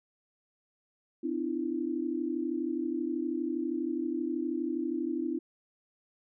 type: tone cluster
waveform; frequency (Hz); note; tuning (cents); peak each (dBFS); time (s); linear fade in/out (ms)
sine; 256.7 / 303.3 / 335.8; C4 / D#4 / E4; -33 / -44 / +32; -35 / -34 / -33; 1.23-5.39; 10
effects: none